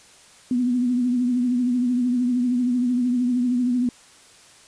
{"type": "tone with vibrato", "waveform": "sine", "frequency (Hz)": 246.9, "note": "B3", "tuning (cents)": 0, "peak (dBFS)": -18, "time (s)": [0.51, 3.89], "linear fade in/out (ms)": 2, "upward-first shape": "triangle", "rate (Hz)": 13, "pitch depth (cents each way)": 61, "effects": ["white hiss -50 dBFS RMS until 4.67 s", "resampled to 22050 Hz"]}